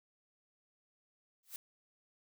blue noise with exponential growth, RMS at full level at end -40 dBFS, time 1.43-1.56 s, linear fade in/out 1 ms, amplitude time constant 27 ms, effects none

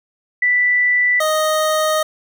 sine / 25% pulse tone pair in turn, 1975.5 / 622.2 Hz, B6 / D#5, 0 / 0 cents, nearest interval octave + minor sixth, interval 2000 cents, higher first, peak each -12 / -11 dBFS, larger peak second, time 0.42-1.2 / 1.2-2.03 s, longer second, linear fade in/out 5 ms, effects none

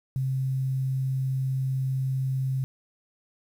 sine tone with quantisation, 132.3 Hz, C3, 20 cents sharp, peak -24 dBFS, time 0.16-2.64 s, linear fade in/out 0 ms, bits 9, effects none

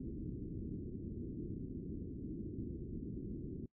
white low-pass noise, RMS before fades -44 dBFS, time 0-3.66 s, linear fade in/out 5 ms, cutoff 360 Hz, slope 48 dB/octave, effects noise-tail reverb RT60 0.1 s tail -23 dB re dry

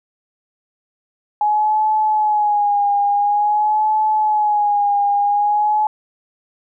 sine tone with vibrato, 836 Hz, G#5, 11 cents sharp, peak -13 dBFS, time 1.41-5.87 s, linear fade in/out 2 ms, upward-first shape sine, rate 0.48 Hz, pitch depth 52 cents each way, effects none

